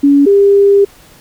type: tone pair in turn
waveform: sine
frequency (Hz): 282.8 / 399.9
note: C#4 / G4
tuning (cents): +35 / +35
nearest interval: tritone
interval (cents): 600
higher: second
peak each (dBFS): -4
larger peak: neither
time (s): 0.03-0.26 / 0.26-0.85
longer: second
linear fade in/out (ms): 10
effects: pink hiss -42 dBFS RMS until 1.2 s